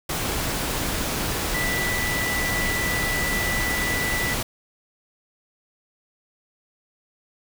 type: tone in noise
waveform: sine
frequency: 1975.5 Hz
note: B6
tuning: in tune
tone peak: -25 dBFS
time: 1.54-4.34 s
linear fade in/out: 5 ms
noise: pink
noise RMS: -26 dBFS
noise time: 0.09-4.43 s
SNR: -2 dB
effects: none